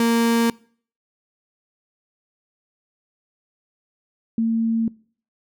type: tone pair in turn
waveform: 35% pulse / sine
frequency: 231.7 / 226.7 Hz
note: A#3 / A#3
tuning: -10 / -48 cents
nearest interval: unison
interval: 38 cents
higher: first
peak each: -14 / -17 dBFS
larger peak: first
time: 0-0.5 / 4.38-4.88 s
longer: neither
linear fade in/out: 2 ms
effects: noise-tail reverb RT60 0.5 s tail -24 dB re dry